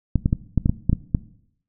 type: clicks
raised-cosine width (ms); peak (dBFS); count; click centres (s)
5; -5; 9; 0.157 / 0.259 / 0.329 / 0.577 / 0.659 / 0.695 / 0.896 / 0.93 / 1.148
effects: noise-tail reverb RT60 0.7 s tail -18 dB re dry